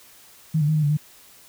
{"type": "tone with pitch steps", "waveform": "sine", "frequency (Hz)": [158.2, 147.3, 155.8, 153.2, 145.1, 150.8], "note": ["D#3", "D3", "D#3", "D#3", "D3", "D3"], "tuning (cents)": [29, 6, 3, -27, -21, 46], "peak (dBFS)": -17, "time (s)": [0.54, 0.972], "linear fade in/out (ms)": 10, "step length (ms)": 72, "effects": ["white hiss -50 dBFS RMS until 1.48 s"]}